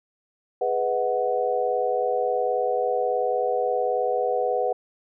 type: chord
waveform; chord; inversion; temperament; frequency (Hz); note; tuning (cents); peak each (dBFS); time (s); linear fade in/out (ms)
sine; G# minor seventh; none; equal with one note detuned; 415.3 / 493.9 / 636.4 / 740; G#4 / B4 / D#5 / F#5; 0 / 0 / +39 / 0; -29 / -24 / -30 / -26; 0.61-4.73; 5
effects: none